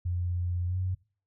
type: tone with pitch glide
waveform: sine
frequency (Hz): 88.4 to 92.47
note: F2 to F#2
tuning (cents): +22 to -1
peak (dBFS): -27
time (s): 0.05-0.95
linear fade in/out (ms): 10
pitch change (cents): +77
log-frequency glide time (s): 0.67-0.77
effects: noise-tail reverb RT60 0.4 s tail -22 dB re dry